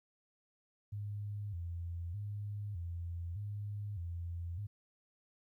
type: tone with vibrato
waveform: sine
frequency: 94 Hz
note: F#2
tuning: 28 cents sharp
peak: -38 dBFS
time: 0.92-4.67 s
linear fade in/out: 10 ms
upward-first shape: square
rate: 0.82 Hz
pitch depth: 160 cents each way
effects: 13-bit